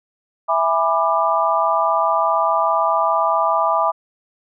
sine chord, E dominant seventh, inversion none, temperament just, 659.3 / 824.1 / 988.9 / 1186.7 Hz, E5 / G#5 / B5 / D6, 0 / -14 / +2 / +18 cents, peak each -20 / -22 / -20 / -19 dBFS, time 0.48-3.92 s, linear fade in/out 20 ms, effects none

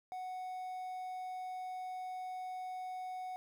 triangle tone with quantisation, 740 Hz, F#5, in tune, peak -38 dBFS, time 0.12-3.36 s, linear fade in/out 0 ms, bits 11, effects none

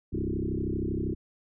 sine tone with frequency modulation, 207.7 Hz, G#3, in tune, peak -27 dBFS, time 0.12-1.15 s, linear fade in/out 20 ms, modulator 32.7 Hz, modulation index 5.2, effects none

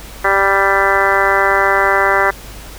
harmonic tone with a mistuned harmonic, 196 Hz, G3, in tune, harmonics 2 / 3 / 4 / 5 / 6 / 7 / 8 / 9 / 10, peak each -19 / -19 / -19 / -19 / -19 / -19 / -19 / -19 / -19 dBFS, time 0.24-2.31 s, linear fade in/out 10 ms, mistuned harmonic 10, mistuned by +31 cents, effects added 50 Hz sine -34 dBFS peak until 2.78 s + pink hiss -35 dBFS RMS until 2.78 s

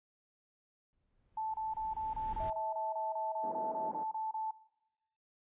brown noise with exponential growth, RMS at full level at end -40 dBFS, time 0.93-2.5 s, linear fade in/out 0 ms, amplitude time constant 340 ms
sine tone bursts, 877 Hz, A5, 6 cents flat, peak -34 dBFS, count 16, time 1.37-4.51 s, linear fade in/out 5 ms, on 170 ms, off 28 ms
sine tone, 646 Hz, E5, 35 cents flat, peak -39 dBFS, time 2.4-3.89 s, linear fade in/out 2 ms
pink band-pass noise, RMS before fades -47 dBFS, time 3.43-4.04 s, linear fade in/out 10 ms, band 220 to 820 Hz, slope 24 dB/octave
effects noise-tail reverb RT60 1.0 s tail -20 dB re dry + resampled to 8000 Hz

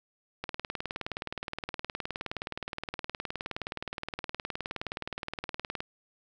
click train, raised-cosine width 0.3 ms, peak -18 dBFS, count 104, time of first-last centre 0.44-5.805 s, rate 19.2 Hz, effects none

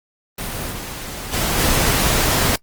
pink noise with level steps, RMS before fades -26 / -30 / -20 / -17 dBFS, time 0.38-2.56 s, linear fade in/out 5 ms, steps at 0.71 / 1.32 / 1.57 s, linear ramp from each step 20 ms, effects noise-tail reverb RT60 0.1 s tail -23 dB re dry + Opus 24 kbps

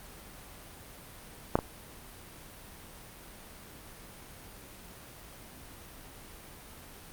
clicks, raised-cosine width 1 ms, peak -8 / -17 dBFS, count 2, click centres 1.555 / 1.589 s, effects pink hiss -49 dBFS RMS until 7.12 s + Opus 32 kbps

